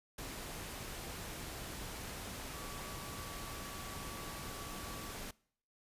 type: tone in noise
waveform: sine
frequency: 1143 Hz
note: D6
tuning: 47 cents flat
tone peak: -52 dBFS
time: 2.53-5.12 s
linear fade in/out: 5 ms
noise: pink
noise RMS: -45 dBFS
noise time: 0.18-5.31 s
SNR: -10 dB
effects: noise-tail reverb RT60 0.6 s tail -24 dB re dry + resampled to 32000 Hz